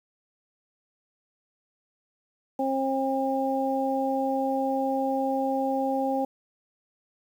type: harmonic tone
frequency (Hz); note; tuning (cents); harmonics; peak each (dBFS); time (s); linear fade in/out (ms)
268.1; C4; +42; 1 / 2 / 3; -28 / -28 / -28; 2.59-6.25; 5
effects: 9-bit